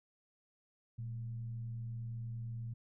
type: tone with frequency modulation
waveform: sine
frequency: 116.54 Hz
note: A#2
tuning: in tune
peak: -39 dBFS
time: 0.98-2.74 s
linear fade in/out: 10 ms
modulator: 91.5 Hz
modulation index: 0.27
effects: none